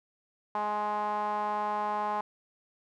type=tone with band-pass filter; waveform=sawtooth; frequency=209.4 Hz; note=G#3; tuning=15 cents sharp; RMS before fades=-31 dBFS; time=0.55-2.21 s; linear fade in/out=2 ms; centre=930 Hz; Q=7.7; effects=none